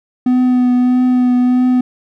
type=tone with vibrato; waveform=triangle; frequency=250 Hz; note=B3; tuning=21 cents sharp; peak=-7 dBFS; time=0.26-1.81 s; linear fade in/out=5 ms; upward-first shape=triangle; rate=1.6 Hz; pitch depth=19 cents each way; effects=none